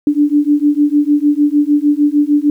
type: beating tone pair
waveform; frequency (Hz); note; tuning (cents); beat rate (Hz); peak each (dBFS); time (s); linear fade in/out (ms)
sine; 290 / 296.6; D4 / D4; -22 / +17; 6.6; -12; 0.07-2.5; 2
effects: 8-bit